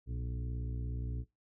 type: harmonic tone with a mistuned harmonic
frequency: 61.3 Hz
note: B1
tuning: 12 cents flat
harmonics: 1 / 2 / 3 / 4 / 5 / 6 / 7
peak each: -37 / -40 / -54 / -51 / -53 / -62 / -57 dBFS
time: 0.06-1.25 s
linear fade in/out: 50 ms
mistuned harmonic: 2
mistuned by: -60 cents
effects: noise-tail reverb RT60 0.2 s tail -19 dB re dry